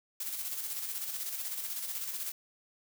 blue noise with tremolo, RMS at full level -36 dBFS, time 0.2-2.32 s, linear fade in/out 5 ms, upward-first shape square, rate 16 Hz, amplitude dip 40%, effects none

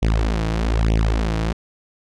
sawtooth tone with flanger, 55 Hz, A1, in tune, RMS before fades -19 dBFS, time 0.02-1.53 s, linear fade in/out 10 ms, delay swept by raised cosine 0.32 to 6.32 ms, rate 1.1 Hz, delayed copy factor +0.95, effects low-pass 6000 Hz 12 dB/octave

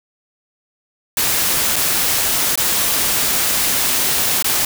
white noise with dropouts, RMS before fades -17 dBFS, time 1.17-4.65 s, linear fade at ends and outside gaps 2 ms, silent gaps 1.759-1.763 / 2.556-2.575 / 4.425-4.444 s, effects none

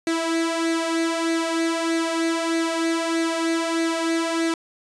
sawtooth tone with flanger, 329.6 Hz, E4, in tune, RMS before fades -23 dBFS, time 0.07-4.54 s, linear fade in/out 2 ms, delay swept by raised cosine 0.47 to 2.57 ms, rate 1.6 Hz, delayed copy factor +0.6, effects resampled to 22050 Hz

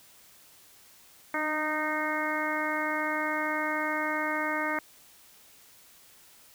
harmonic tone with a mistuned harmonic, 307.8 Hz, D#4, 19 cents flat, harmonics 1 / 2 / 3 / 4 / 5 / 6 / 7, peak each -35 / -35 / -35 / -35 / -35 / -35 / -35 dBFS, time 1.34-4.79 s, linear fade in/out 2 ms, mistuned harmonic 1, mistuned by -25 cents, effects white hiss -56 dBFS RMS until 6.54 s

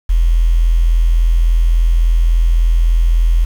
sine tone with quantisation, 41.78 Hz, E1, 24 cents sharp, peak -8 dBFS, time 0.09-3.45 s, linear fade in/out 10 ms, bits 6, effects none

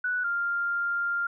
sine tone pair in turn, 1480 / 1396.9 Hz, F#6 / F6, 0 / 0 cents, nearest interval minor second, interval 100 cents, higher first, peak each -25 dBFS, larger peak neither, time 0.04-0.24 / 0.24-1.27 s, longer second, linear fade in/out 5 ms, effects none

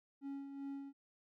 triangle tone with tremolo, 277.2 Hz, C#4, in tune, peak -39 dBFS, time 0.21-0.93 s, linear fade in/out 50 ms, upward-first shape sine, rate 2.6 Hz, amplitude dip 50%, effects none

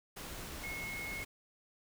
sine tone in noise, 2176 Hz, C#7, 33 cents flat, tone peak -40 dBFS, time 0.63-1.24 s, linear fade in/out 10 ms, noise pink, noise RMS -45 dBFS, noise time 0.16-1.25 s, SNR +2 dB, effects none

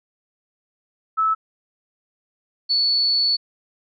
sine tone pair in turn, 1305 / 4438 Hz, E6 / C#8, -18 / +1 cents, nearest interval octave + major sixth, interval 2119 cents, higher second, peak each -16 dBFS, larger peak neither, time 1.17-1.35 / 2.69-3.37 s, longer second, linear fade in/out 20 ms, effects none

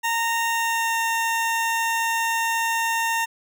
20% pulse tone with pitch glide, 922 to 914.6 Hz, A#5 to A#5, -19 to -33 cents, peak -16 dBFS, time 0.03-3.26 s, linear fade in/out 20 ms, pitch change -14 cents, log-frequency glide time 0.47-0.97 s, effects none

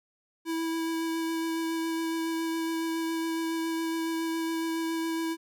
square tone with vibrato, 327.5 Hz, E4, 11 cents flat, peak -29 dBFS, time 0.45-5.37 s, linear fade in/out 50 ms, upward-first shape sine, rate 7.2 Hz, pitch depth 10 cents each way, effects none

